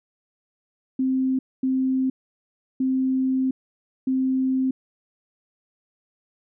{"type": "tone bursts at uneven times", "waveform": "sine", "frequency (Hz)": 261.6, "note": "C4", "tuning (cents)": 0, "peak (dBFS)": -19, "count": 4, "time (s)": [[0.99, 1.39], [1.63, 2.1], [2.8, 3.51], [4.07, 4.71]], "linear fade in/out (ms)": 5, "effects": []}